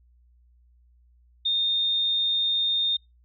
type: tone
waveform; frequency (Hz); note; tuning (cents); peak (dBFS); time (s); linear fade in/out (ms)
sine; 3654; A#7; -35; -21; 1.45-2.97; 10
effects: noise-tail reverb RT60 0.2 s tail -23 dB re dry + added 60 Hz sine -56 dBFS peak until 3.24 s